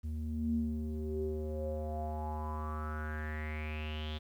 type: tone with low-pass filter sweep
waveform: square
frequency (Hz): 76.8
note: D#2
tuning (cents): -22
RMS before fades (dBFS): -37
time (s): 0.03-4.19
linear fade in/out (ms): 20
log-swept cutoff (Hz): 160 to 3500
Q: 7.5
effects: 11-bit